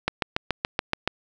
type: click train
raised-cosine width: 0.3 ms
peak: -6 dBFS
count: 8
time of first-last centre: 0.08-1.076 s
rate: 7.03 Hz
effects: none